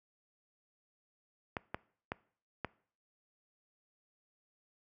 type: clicks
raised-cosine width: 0.5 ms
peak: -20 dBFS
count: 4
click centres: 1.568 / 1.745 / 2.119 / 2.647 s
effects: noise-tail reverb RT60 0.5 s tail -22 dB re dry + high-pass 60 Hz 12 dB/octave